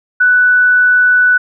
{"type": "tone", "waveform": "sine", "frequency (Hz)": 1487, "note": "F#6", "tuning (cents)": 8, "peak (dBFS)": -6, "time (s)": [0.2, 1.38], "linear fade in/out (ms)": 10, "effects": []}